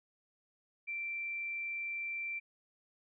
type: tone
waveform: sine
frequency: 2349 Hz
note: D7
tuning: in tune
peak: -36 dBFS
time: 0.87-2.4 s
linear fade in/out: 20 ms
effects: none